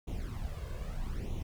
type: noise with flanger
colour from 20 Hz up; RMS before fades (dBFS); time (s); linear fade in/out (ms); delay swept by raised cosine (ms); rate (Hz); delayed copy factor
brown; -37; 0.07-1.43; 10; 0.3 to 1.9; 0.79; +0.7
effects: none